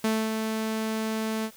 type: tone with ADSR envelope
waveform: sawtooth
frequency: 220 Hz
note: A3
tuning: in tune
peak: -18 dBFS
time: 0.04-1.51 s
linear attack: 4 ms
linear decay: 250 ms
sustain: -5 dB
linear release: 65 ms
effects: white hiss -52 dBFS RMS until 1.56 s